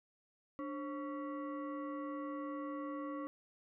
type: tone with frequency modulation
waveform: sine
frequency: 293.7 Hz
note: D4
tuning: in tune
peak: -39 dBFS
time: 0.59-3.27 s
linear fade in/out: 0 ms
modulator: 830 Hz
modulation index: 1
effects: none